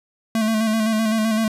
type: tone with vibrato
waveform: square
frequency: 220 Hz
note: A3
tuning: in tune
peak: -18 dBFS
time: 0.35-1.48 s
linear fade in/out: 2 ms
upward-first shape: square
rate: 7.8 Hz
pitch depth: 32 cents each way
effects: resampled to 32000 Hz